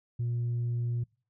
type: tone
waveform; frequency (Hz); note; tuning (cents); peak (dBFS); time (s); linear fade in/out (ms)
sine; 119.4; A#2; +42; -26; 0.19-1.04; 10
effects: noise-tail reverb RT60 0.4 s tail -26 dB re dry + tanh soft clip ceiling -26 dBFS